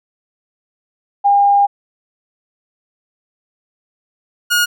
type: tone pair in turn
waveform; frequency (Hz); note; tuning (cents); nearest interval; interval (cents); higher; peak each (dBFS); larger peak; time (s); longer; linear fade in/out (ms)
sine / sawtooth; 806 / 1436.1; G5 / F6; +48 / +48; minor seventh; 1000; second; -8; neither; 1.24-1.67 / 4.5-4.66; first; 20
effects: none